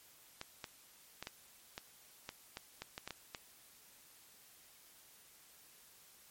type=clicks; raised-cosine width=0.2 ms; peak=-25 dBFS; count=12; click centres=0.414 / 0.642 / 1.226 / 1.271 / 1.779 / 2.291 / 2.571 / 2.82 / 2.979 / 3.076 / 3.107 / 3.348 s; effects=white hiss -62 dBFS RMS until 6.3 s + MP3 64 kbps